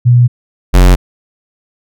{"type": "tone pair in turn", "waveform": ["sine", "square"], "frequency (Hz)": [121.9, 45.4], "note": ["B2", "F#1"], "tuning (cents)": [-22, -32], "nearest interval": "octave + perfect fourth", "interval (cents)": 1710, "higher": "first", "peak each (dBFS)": -3, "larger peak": "neither", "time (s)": [[0.05, 0.28], [0.73, 0.96]], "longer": "neither", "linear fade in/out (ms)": 20, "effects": []}